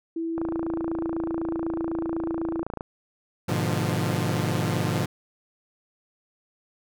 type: tone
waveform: sine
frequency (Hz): 329.6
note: E4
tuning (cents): 0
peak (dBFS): -26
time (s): 0.16-2.63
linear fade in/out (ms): 5
type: click train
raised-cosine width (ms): 1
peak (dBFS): -18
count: 69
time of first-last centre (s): 0.38-2.809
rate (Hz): 28
type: chord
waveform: sawtooth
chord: G# diminished seventh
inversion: none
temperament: equal with one note detuned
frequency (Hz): 103.83 / 123.47 / 150.53 / 174.61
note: G#2 / B2 / D3 / F3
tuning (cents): 0 / 0 / +43 / 0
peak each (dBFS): -25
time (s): 3.48-5.06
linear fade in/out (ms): 10
effects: none